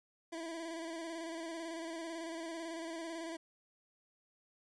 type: tone with vibrato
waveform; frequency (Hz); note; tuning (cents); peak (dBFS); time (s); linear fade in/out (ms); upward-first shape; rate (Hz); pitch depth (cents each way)
25% pulse; 329.6; E4; 0; -37; 0.32-3.37; 10; square; 18; 36
effects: resampled to 22050 Hz + 11-bit